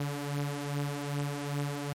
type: beating tone pair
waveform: sawtooth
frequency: 142.9 / 145.4 Hz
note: D3 / D3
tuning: -47 / -17 cents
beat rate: 2.5 Hz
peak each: -29 / -33 dBFS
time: 0-1.93 s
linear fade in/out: 5 ms
effects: MP3 64 kbps